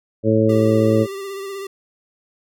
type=harmonic tone; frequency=110 Hz; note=A2; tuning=in tune; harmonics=1 / 2 / 3 / 4 / 5; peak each=-19 / -19 / -19 / -19 / -19 dBFS; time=0.23-1.07 s; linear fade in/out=50 ms
type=tone with vibrato; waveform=square; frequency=392.8 Hz; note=G4; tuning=4 cents sharp; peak=-28 dBFS; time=0.49-1.67 s; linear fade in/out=5 ms; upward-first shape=sine; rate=16 Hz; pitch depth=32 cents each way
effects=none